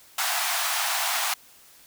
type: high-pass noise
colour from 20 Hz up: pink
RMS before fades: -26 dBFS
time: 0.18-1.34 s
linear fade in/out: 5 ms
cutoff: 670 Hz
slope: 96 dB/octave
effects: white hiss -53 dBFS RMS until 1.86 s